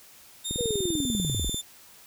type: tone with pitch glide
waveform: 20% pulse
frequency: 3658 to 3556 Hz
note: A#7 to A7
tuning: -33 to +18 cents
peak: -24 dBFS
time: 0.44-1.62 s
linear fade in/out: 20 ms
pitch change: -49 cents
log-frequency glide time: 0.68-1.1 s
type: click train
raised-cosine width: 3 ms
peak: -20 dBFS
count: 22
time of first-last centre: 0.51-1.544 s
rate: 20.3 Hz
type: linear sweep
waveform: sine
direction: down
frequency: 498.5 to 40.04 Hz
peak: -27 dBFS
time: 0.58-1.5 s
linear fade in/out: 10 ms
effects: white hiss -52 dBFS RMS until 2.06 s